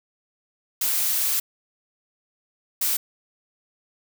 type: noise bursts at uneven times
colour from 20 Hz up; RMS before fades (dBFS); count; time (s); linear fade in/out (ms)
blue; -23; 2; 0.81-1.4 / 2.81-2.97; 5
effects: none